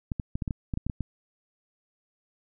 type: clicks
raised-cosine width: 5 ms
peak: -17 dBFS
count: 11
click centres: 0.118 / 0.198 / 0.355 / 0.422 / 0.478 / 0.508 / 0.738 / 0.774 / 0.866 / 0.898 / 1.007 s
effects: none